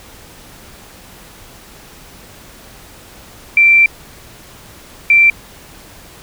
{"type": "tone bursts at uneven times", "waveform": "sine", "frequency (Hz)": 2349, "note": "D7", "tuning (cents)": 0, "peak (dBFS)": -5, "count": 2, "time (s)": [[3.57, 3.86], [5.1, 5.3]], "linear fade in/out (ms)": 2, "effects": ["pink hiss -39 dBFS RMS until 6.22 s"]}